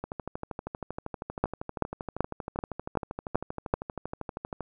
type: two click trains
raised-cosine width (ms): 1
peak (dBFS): -9 / -20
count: 7 / 59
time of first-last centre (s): 1.44-3.739 / 0.04-4.607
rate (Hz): 2.61 / 12.7
effects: none